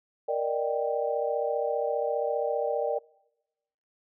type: chord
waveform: sine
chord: Eb major seventh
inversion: second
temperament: equal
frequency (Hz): 466.2 / 587.3 / 622.3 / 784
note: Bb4 / D5 / Eb5 / G5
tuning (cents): 0 / 0 / 0 / 0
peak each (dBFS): -30 / -29 / -34 / -33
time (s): 0.28-2.99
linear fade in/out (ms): 10
effects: noise-tail reverb RT60 1.0 s tail -25 dB re dry